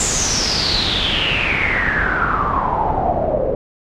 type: noise with low-pass filter sweep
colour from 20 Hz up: pink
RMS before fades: -18 dBFS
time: 0-3.55 s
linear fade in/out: 2 ms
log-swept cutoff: 7500 to 510 Hz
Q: 9
effects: none